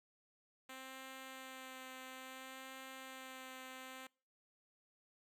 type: tone with vibrato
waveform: 5% pulse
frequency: 261.6 Hz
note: C4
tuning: in tune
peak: -38 dBFS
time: 0.69-4.07 s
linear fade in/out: 5 ms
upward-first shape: sine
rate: 0.59 Hz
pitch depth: 14 cents each way
effects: noise-tail reverb RT60 0.4 s tail -25 dB re dry